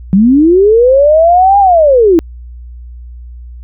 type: linear two-way sweep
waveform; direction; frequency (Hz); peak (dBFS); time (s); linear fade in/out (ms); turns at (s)
sine; up then down; 181.3 to 816 to 313.4; -3; 0.13-2.19; 0; 1.59
effects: added 60 Hz sine -26 dBFS peak until 3.63 s